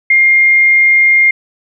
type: tone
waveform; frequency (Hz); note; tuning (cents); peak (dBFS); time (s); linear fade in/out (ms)
sine; 2120; C7; +22; -5; 0.1-1.31; 5
effects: none